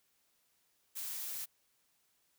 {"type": "noise", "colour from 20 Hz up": "blue", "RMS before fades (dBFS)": -41, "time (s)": [0.95, 1.46], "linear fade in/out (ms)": 20, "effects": ["white hiss -75 dBFS RMS until 2.38 s"]}